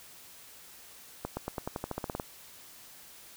accelerating click train, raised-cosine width 1 ms, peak -19 dBFS, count 13, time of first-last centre 1.25-2.199 s, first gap 120 ms, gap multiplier 0.92, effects white hiss -52 dBFS RMS until 3.36 s

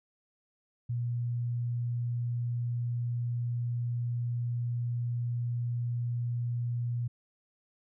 sine tone, 120 Hz, B2, 49 cents flat, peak -29 dBFS, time 0.89-7.08 s, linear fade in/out 10 ms, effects none

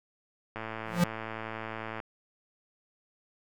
click train, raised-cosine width 0.5 ms, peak -22 dBFS, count 161, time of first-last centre 0.56-2.001 s, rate 111 Hz
square tone with exponential growth, 174.61 Hz, F3, in tune, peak -19 dBFS, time 0.85-1.04 s, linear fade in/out 5 ms, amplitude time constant 40 ms
effects none

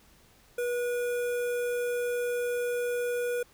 square tone with notch filter, 485.1 Hz, B4, 31 cents flat, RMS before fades -30 dBFS, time 0.58-3.43 s, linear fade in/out 5 ms, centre 4500 Hz, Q 0.75, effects pink hiss -60 dBFS RMS until 3.53 s

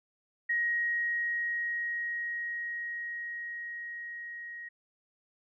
sine tone with level ramp, 1887 Hz, A#6, 21 cents sharp, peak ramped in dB -26 to -40 dBFS, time 0.49-4.69 s, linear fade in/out 10 ms, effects none

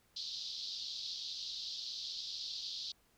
white band-pass noise, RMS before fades -43 dBFS, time 0.16-2.92 s, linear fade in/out 5 ms, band 3600 to 4900 Hz, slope 48 dB/octave, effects pink hiss -71 dBFS RMS until 3.17 s

